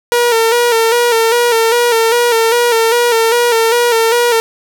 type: tone with vibrato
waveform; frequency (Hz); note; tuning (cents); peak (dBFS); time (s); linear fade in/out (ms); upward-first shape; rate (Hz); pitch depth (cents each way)
sawtooth; 466.2; A#4; 0; -5; 0.12-4.4; 0; square; 2.5; 50
effects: none